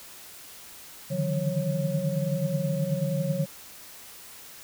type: tone cluster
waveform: sine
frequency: 143.7 / 151.9 / 162.3 / 183.6 / 548 Hz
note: D3 / D#3 / E3 / F#3 / C#5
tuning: -37 / -41 / -27 / -13 / -20 cents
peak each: -31 dBFS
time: 1.1-3.46 s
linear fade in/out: 20 ms
effects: white hiss -46 dBFS RMS until 4.63 s